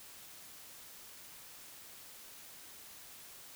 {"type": "silence", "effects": ["white hiss -53 dBFS RMS until 3.55 s"]}